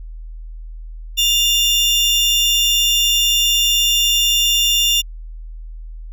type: tone pair together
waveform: 35% pulse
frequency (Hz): 2811 / 3542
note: F7 / A7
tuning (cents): +11 / +11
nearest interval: major third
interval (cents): 400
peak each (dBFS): -14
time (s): 1.17-5.02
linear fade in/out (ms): 20
effects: added 40 Hz sine -29 dBFS peak until 6.12 s